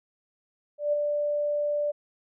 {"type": "tone with ADSR envelope", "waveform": "sine", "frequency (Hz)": 588, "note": "D5", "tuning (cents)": 2, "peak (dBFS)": -20, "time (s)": [0.78, 1.92], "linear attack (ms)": 150, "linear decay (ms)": 10, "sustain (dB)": -4, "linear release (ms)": 18, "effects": []}